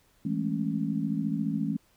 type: chord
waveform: sine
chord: A major seventh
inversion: second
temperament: just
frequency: 165 / 206.2 / 220 / 275 Hz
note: E3 / G#3 / A3 / C#4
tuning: +2 / -12 / 0 / -14 cents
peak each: -32 dBFS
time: 0.25-1.77 s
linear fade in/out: 5 ms
effects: pink hiss -65 dBFS RMS until 1.96 s